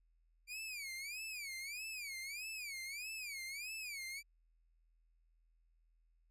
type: tone with vibrato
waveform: sawtooth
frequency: 2347 Hz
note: D7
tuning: 2 cents flat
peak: -40 dBFS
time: 0.47-4.23 s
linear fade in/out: 50 ms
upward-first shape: sine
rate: 1.6 Hz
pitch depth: 200 cents each way
effects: added 41 Hz sine -70 dBFS peak until 6.3 s + resampled to 32000 Hz